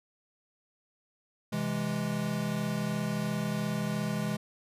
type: chord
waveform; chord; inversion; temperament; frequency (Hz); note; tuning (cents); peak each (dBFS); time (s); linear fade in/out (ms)
square; C augmented; none; equal; 130.81 / 164.81 / 207.7; C3 / E3 / G#3; 0 / 0 / 0; -37 / -35 / -33; 1.52-4.37; 10
effects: resampled to 32000 Hz